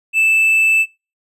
triangle tone, 2637 Hz, E7, in tune, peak -9 dBFS, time 0.13-0.86 s, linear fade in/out 50 ms, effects noise-tail reverb RT60 0.3 s tail -25 dB re dry + resampled to 32000 Hz

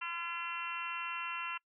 harmonic tone, 340.8 Hz, F4, 42 cents flat, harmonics 3 / 4 / 5 / 6 / 7 / 8 / 9, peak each -43 / -42 / -48 / -48 / -49 / -40 / -53 dBFS, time 0.01-1.58 s, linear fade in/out 10 ms, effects noise-tail reverb RT60 0.1 s tail -25 dB re dry

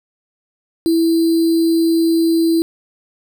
sine tone with sample-and-hold, 329.6 Hz, E4, in tune, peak -11 dBFS, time 0.86-2.62 s, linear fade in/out 0 ms, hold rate 4410 Hz, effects none

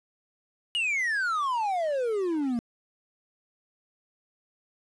triangle exponential sweep, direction down, 2937 to 228.1 Hz, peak -23 dBFS, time 0.75-2.59 s, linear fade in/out 0 ms, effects resampled to 22050 Hz + 9-bit

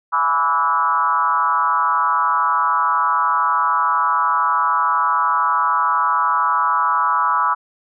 sine tone with frequency modulation, 1146 Hz, D6, 43 cents flat, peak -14 dBFS, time 0.12-7.55 s, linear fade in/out 20 ms, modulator 153 Hz, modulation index 1.5, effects none

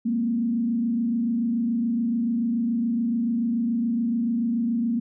sine tone with frequency modulation, 233.1 Hz, A#3, in tune, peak -21 dBFS, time 0.05-5 s, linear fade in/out 10 ms, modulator 27 Hz, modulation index 0.64, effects none

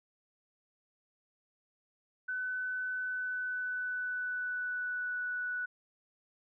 sine tone with pitch glide, 1506 to 1479.3 Hz, F#6 to F#6, +30 to -1 cents, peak -33 dBFS, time 2.28-5.66 s, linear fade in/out 10 ms, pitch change -31 cents, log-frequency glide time 2.97-5.19 s, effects none

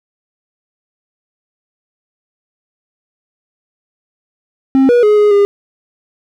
triangle tone with pitch steps, 267.1 / 482.9 / 420.5 / 416.9 / 404.7 Hz, C4 / B4 / G#4 / G#4 / G#4, +36 / -39 / +22 / +7 / -45 cents, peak -4 dBFS, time 4.75-5.45 s, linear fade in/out 0 ms, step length 140 ms, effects none

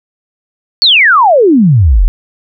sine exponential sweep, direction down, 4581 to 35.39 Hz, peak -3 dBFS, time 0.82-2.08 s, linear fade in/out 0 ms, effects none

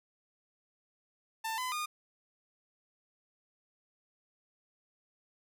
sawtooth tone with pitch steps, 892 / 1012 / 1221 Hz, A5 / B5 / D#6, +23 / +42 / -33 cents, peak -30 dBFS, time 1.44-1.86 s, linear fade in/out 10 ms, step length 140 ms, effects none

